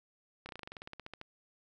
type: slowing click train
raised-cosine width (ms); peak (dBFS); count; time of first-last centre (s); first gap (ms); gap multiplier
0.3; -28; 16; 0.46-1.214; 30; 1.07
effects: none